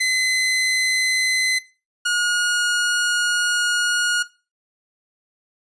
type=tone pair in turn; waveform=sawtooth; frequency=2038 / 1439.8 Hz; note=C7 / F#6; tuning=-46 / -48 cents; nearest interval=tritone; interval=602 cents; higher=first; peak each=-14 dBFS; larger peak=neither; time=0-1.59 / 2.05-4.23 s; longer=second; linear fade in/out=10 ms; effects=noise-tail reverb RT60 0.3 s tail -17 dB re dry + resampled to 22050 Hz